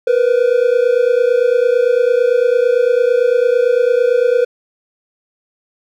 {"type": "tone pair together", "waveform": "triangle", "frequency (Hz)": [474.4, 503.3], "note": ["A#4", "B4"], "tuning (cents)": [30, 33], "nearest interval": "minor second", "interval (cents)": 103, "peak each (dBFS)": -11, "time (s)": [0.07, 4.45], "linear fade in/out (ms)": 5, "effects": []}